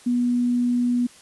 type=tone; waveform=sine; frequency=243.7 Hz; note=B3; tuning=23 cents flat; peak=-18 dBFS; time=0.06-1.07 s; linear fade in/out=10 ms; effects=white hiss -49 dBFS RMS until 1.21 s + resampled to 24000 Hz